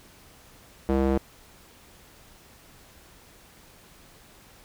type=tone with band-pass filter; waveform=square; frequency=67 Hz; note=C2; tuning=42 cents sharp; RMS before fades=-23 dBFS; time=0.89-1.18 s; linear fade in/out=0 ms; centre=390 Hz; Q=1.1; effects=pink hiss -53 dBFS RMS until 4.64 s